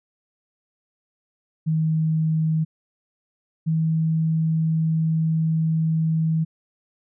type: tone pair in turn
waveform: sine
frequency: 158.6 / 160.44 Hz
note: D#3 / E3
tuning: +33 / -47 cents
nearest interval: unison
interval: 20 cents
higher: second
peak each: -18 dBFS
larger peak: neither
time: 1.66-2.65 / 3.66-6.45 s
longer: second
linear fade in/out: 20 ms
effects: none